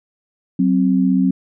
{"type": "tone pair together", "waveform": "sine", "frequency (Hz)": [187.53, 263.3], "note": ["F#3", "C4"], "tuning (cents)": [24, 11], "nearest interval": "tritone", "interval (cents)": 587, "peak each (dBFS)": -15, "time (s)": [0.59, 1.31], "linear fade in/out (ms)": 5, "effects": []}